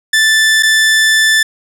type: tone with dropouts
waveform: sawtooth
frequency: 1760 Hz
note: A6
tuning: in tune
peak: -4 dBFS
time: 0.13-1.43 s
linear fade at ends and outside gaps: 5 ms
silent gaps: 0.626-0.631 s
effects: low-pass 11000 Hz 12 dB/octave